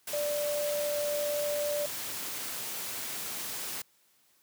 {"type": "tone in noise", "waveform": "sine", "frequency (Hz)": 587.3, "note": "D5", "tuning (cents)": 0, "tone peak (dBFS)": -29, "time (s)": [0.13, 1.86], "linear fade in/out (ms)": 5, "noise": "white", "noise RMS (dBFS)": -37, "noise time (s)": [0.07, 3.82], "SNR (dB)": 5, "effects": ["white hiss -67 dBFS RMS until 4.42 s", "high-pass 100 Hz 12 dB/octave"]}